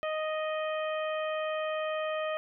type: harmonic tone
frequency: 622.3 Hz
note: D#5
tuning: in tune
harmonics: 1 / 2 / 3 / 4 / 5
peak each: -31 / -37 / -41 / -43 / -45 dBFS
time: 0.03-2.37 s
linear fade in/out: 0 ms
effects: none